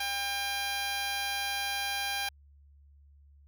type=tone with amplitude modulation; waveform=10% pulse; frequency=800 Hz; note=G5; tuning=35 cents sharp; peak=-21 dBFS; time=0-2.29 s; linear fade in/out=5 ms; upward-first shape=sine; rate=232 Hz; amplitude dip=35%; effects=added 71 Hz sine -55 dBFS peak until 3.47 s